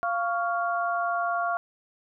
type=tone cluster; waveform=sine; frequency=694 / 1121 / 1395 Hz; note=F5 / C#6 / F6; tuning=-11 / +19 / -2 cents; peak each=-27 / -30 / -30 dBFS; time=0.03-1.57 s; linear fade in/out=0 ms; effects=none